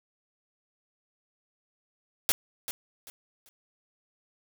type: noise with echo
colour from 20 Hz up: white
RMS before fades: -24 dBFS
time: 2.29-2.32 s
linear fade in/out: 0 ms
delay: 390 ms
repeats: 3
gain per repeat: -11 dB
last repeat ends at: 3.49 s
effects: none